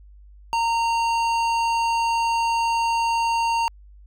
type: tone with hard clipping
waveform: sine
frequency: 922 Hz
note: A#5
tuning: 19 cents flat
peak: -21 dBFS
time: 0.53-3.68 s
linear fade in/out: 0 ms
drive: 13 dB
effects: added 50 Hz sine -44 dBFS peak until 4.06 s